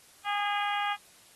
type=harmonic tone; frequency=409.2 Hz; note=G#4; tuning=26 cents flat; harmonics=2 / 3 / 4 / 5 / 6 / 7 / 8; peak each=-30 / -34 / -36 / -38 / -40 / -41 / -42 dBFS; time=0.24-0.97 s; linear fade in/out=50 ms; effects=white hiss -57 dBFS RMS until 1.35 s + AAC 32 kbps